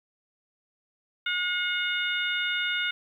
harmonic tone, 720 Hz, F#5, 47 cents flat, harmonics 2 / 3 / 4 / 5, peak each -29 / -31 / -32 / -33 dBFS, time 1.26-2.91 s, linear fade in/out 5 ms, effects 10-bit

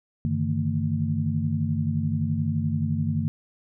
sine tone cluster, 97.1 / 146.4 / 158 / 225.3 Hz, G2 / D3 / D#3 / A3, -16 / -5 / +27 / +41 cents, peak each -28 dBFS, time 0.25-3.28 s, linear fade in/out 0 ms, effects none

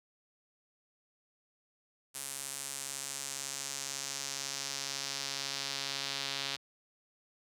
sawtooth tone with band-pass filter sweep, 138 Hz, C#3, 7 cents flat, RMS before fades -39 dBFS, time 2.14-6.57 s, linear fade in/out 20 ms, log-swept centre 9400 to 4000 Hz, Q 1.8, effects none

